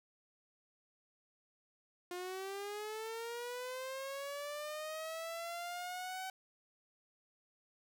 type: linear sweep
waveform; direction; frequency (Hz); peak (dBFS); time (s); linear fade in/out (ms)
sawtooth; up; 353.4 to 760; -37; 2.11-6.3; 2
effects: none